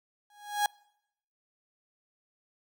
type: tone with exponential growth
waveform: 35% pulse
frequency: 827 Hz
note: G#5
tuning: 8 cents flat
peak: -20 dBFS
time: 0.3-0.66 s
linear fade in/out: 2 ms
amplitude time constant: 77 ms
effects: noise-tail reverb RT60 0.8 s tail -26 dB re dry